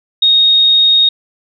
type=tone; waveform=sine; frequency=3729 Hz; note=A#7; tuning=in tune; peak=-6 dBFS; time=0.22-1.09 s; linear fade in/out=5 ms; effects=none